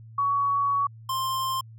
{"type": "tone pair in turn", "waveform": ["sine", "square"], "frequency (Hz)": [1124, 1051.9], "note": ["C#6", "C6"], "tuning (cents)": [24, 9], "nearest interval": "minor second", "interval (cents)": 115, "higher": "first", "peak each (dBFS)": [-21, -26], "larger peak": "first", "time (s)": [[0.18, 0.87], [1.09, 1.61]], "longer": "first", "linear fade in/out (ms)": 5, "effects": ["added 112 Hz sine -43 dBFS peak until 1.78 s"]}